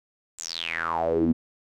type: tone with band-pass filter sweep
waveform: sawtooth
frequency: 83.1 Hz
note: E2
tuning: 15 cents sharp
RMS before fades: -26 dBFS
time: 0.38-1.33 s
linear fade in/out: 20 ms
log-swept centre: 7900 to 220 Hz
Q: 8.9
effects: none